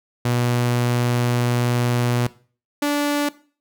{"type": "tone pair in turn", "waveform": "sawtooth", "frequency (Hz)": [121.4, 290.5], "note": ["B2", "D4"], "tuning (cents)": [-29, -19], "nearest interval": "octave + minor third", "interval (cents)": 1510, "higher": "second", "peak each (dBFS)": -14, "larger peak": "neither", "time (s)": [[0.25, 2.27], [2.82, 3.29]], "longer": "first", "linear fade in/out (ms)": 5, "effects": ["noise-tail reverb RT60 0.4 s tail -18 dB re dry"]}